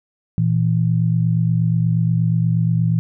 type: tone pair together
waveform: sine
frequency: 116.54 / 164.94 Hz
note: A#2 / E3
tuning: 0 / +1 cents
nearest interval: tritone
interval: 601 cents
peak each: -17 dBFS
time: 0.38-2.99 s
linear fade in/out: 0 ms
effects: none